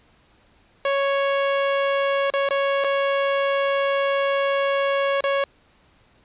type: tone with dropouts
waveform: sawtooth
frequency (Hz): 554.4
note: C#5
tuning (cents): 0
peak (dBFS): -15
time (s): 0.85-5.44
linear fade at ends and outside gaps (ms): 2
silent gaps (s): 2.302-2.337 / 2.489-2.507 / 2.84-2.844 / 5.207-5.239
effects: pink hiss -58 dBFS RMS until 6.24 s + resampled to 8000 Hz